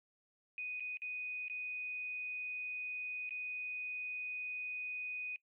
sine tone with dropouts, 2489 Hz, D#7, in tune, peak -39 dBFS, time 0.58-5.36 s, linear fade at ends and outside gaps 1 ms, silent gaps 0.798-0.805 / 0.971-1.019 / 1.482-1.498 / 3.293-3.307 s, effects noise-tail reverb RT60 0.1 s tail -21 dB re dry

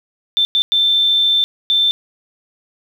sine tone bursts at uneven times, 3553 Hz, A7, 16 cents sharp, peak -11 dBFS, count 4, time 0.37-0.45 / 0.55-0.62 / 0.72-1.44 / 1.7-1.91 s, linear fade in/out 0 ms, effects 7-bit

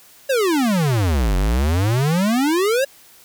square exponential two-way sweep, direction down then up, 565 to 44.67 to 565 Hz, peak -16 dBFS, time 0.29-2.85 s, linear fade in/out 10 ms, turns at 1.36 s, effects white hiss -48 dBFS RMS until 3.24 s

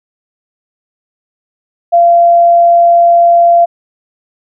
sine tone, 687 Hz, F5, 29 cents flat, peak -3 dBFS, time 1.92-3.66 s, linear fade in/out 20 ms, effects none

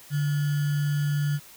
sine tone with sample-and-hold, 146.2 Hz, D3, 7 cents flat, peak -22 dBFS, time 0.1-1.4 s, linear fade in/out 50 ms, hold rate 1575 Hz, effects white hiss -49 dBFS RMS until 1.56 s

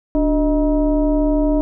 sine tone with frequency modulation, 293.7 Hz, D4, in tune, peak -13 dBFS, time 0.15-1.61 s, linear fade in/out 0 ms, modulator 330 Hz, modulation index 1, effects none

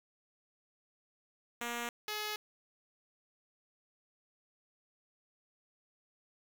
5% pulse tone pair in turn, 237.6 / 423.4 Hz, A#3 / G#4, +33 / +33 cents, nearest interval minor seventh, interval 1000 cents, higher second, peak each -25 dBFS, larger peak neither, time 1.61-1.89 / 2.08-2.36 s, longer neither, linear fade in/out 2 ms, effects 10-bit

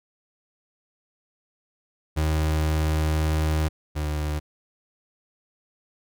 35% pulse tone pair in turn, 77.78 / 75.7 Hz, D#2 / D#2, 0 / -47 cents, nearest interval unison, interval 47 cents, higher first, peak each -19 / -23 dBFS, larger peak first, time 2.16-3.69 / 3.95-4.4 s, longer first, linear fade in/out 20 ms, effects none

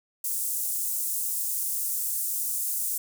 pink high-pass noise, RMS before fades -29 dBFS, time 0.24-2.98 s, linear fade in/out 5 ms, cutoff 8200 Hz, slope 24 dB/octave, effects none

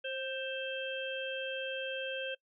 harmonic tone with a mistuned harmonic, 530 Hz, C5, 22 cents sharp, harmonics 1 / 3 / 5 / 6, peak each -38 / -42 / -42 / -42 dBFS, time 0.04-2.35 s, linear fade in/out 10 ms, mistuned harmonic 3, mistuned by -26 cents, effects noise-tail reverb RT60 0.1 s tail -23 dB re dry

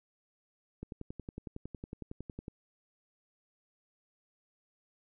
click train, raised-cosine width 3 ms, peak -28 dBFS, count 19, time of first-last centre 0.83-2.481 s, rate 10.9 Hz, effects none

